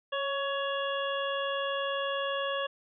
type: harmonic tone with a mistuned harmonic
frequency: 560 Hz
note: C#5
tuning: 18 cents sharp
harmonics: 1 / 2 / 3 / 5 / 6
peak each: -32 / -35 / -37 / -39 / -40 dBFS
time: 0.12-2.67 s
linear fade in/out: 10 ms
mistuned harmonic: 1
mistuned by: -26 cents
effects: none